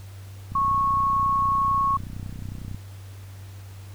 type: click train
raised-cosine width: 5 ms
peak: -23 dBFS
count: 70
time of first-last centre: 0.52-2.746 s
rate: 31 Hz
type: tone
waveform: sine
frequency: 1100 Hz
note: C#6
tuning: 14 cents flat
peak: -19 dBFS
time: 0.55-1.97 s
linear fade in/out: 5 ms
effects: added 97 Hz sine -38 dBFS peak until 3.94 s + pink hiss -51 dBFS RMS until 3.94 s